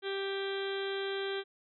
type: harmonic tone with a mistuned harmonic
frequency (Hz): 392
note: G4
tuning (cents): 0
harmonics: 1 / 2 / 3 / 4 / 5 / 6 / 7 / 8 / 9 / 10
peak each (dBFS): -34 / -46 / -48 / -42 / -49 / -49 / -54 / -44 / -48 / -48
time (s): 0.02-1.44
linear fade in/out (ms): 50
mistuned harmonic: 8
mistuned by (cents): +33
effects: none